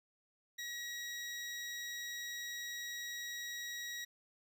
20% pulse tone, 1910 Hz, A#6, 42 cents sharp, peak -36 dBFS, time 0.58-4.05 s, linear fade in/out 10 ms, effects none

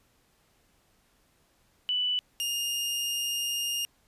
sine / sawtooth tone pair in turn, 2976 / 2828 Hz, F#7 / F7, +9 / +21 cents, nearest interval minor second, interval 88 cents, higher first, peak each -25 dBFS, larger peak neither, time 1.89-2.19 / 2.4-3.85 s, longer second, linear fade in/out 0 ms, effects pink hiss -67 dBFS RMS until 4.07 s + resampled to 32000 Hz

